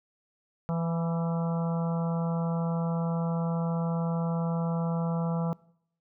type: harmonic tone with a mistuned harmonic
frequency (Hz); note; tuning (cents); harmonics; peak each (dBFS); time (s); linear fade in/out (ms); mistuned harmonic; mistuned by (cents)
167.1; E3; +24; 1 / 3 / 4 / 5 / 6 / 7 / 8; -27 / -37 / -39 / -41 / -43 / -44 / -45; 0.69-5.53; 0; 6; -31
effects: noise-tail reverb RT60 0.7 s tail -23 dB re dry